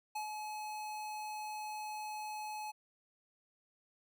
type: tone with ADSR envelope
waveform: square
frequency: 852 Hz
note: G#5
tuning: 44 cents sharp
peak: -37 dBFS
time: 0.15-2.72 s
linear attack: 9 ms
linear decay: 110 ms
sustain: -4 dB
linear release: 18 ms
effects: none